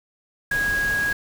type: tone in noise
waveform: sine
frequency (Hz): 1650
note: G#6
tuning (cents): -12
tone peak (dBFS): -20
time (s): 0.51-1.13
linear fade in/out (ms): 5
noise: pink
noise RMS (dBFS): -32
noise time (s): 0.51-1.13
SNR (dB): +9
effects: none